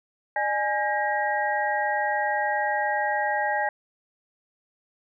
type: tone cluster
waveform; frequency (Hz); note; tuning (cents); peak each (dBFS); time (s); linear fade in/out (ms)
sine; 602 / 832 / 1612 / 1895; D5 / G#5 / G6 / A#6; +43 / +3 / +48 / +28; -30 / -25 / -31 / -29; 0.36-3.69; 2
effects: none